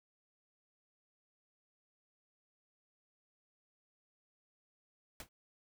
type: noise with exponential decay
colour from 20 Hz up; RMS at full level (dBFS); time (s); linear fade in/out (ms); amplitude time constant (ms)
pink; -41; 5.2-5.29; 2; 19
effects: none